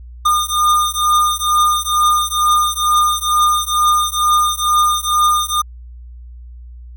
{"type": "beating tone pair", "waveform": "square", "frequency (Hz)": [1213, 1215.2], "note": ["D#6", "D#6"], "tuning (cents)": [-44, -41], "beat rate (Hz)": 2.2, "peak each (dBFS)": -16, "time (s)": [0.25, 5.62], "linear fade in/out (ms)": 10, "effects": ["added 60 Hz sine -32 dBFS peak until 6.96 s"]}